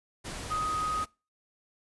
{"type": "tone in noise", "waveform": "sine", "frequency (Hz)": 1252, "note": "D#6", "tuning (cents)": 10, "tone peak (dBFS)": -28, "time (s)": [0.5, 1.05], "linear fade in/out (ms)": 20, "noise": "pink", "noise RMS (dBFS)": -39, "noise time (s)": [0.24, 1.06], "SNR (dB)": 8, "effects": ["noise-tail reverb RT60 0.3 s tail -24 dB re dry", "resampled to 24000 Hz"]}